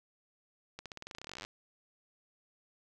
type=accelerating click train; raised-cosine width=0.2 ms; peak=-26 dBFS; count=24; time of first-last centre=0.79-1.449 s; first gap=67 ms; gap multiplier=0.91; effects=none